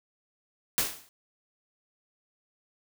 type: noise with exponential decay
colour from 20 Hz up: white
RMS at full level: -23 dBFS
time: 0.78-1.09 s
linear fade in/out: 0 ms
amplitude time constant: 67 ms
effects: none